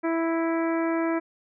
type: harmonic tone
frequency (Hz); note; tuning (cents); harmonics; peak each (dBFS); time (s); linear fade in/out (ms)
329.6; E4; 0; 1 / 2 / 3 / 4 / 5 / 6 / 7; -24 / -30 / -34 / -36 / -38 / -40 / -41; 0.03-1.2; 20
effects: none